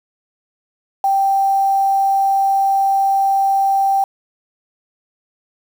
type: tone with quantisation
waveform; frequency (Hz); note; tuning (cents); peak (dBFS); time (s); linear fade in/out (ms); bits
sine; 783; G5; -2; -12; 1.04-4.04; 2; 6
effects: none